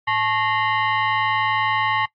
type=tone with frequency modulation; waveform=sine; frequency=110.9 Hz; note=A2; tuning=14 cents sharp; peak=-18 dBFS; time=0.07-2.06 s; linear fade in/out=10 ms; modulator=981 Hz; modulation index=2.2; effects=noise-tail reverb RT60 0.1 s tail -20 dB re dry + AAC 64 kbps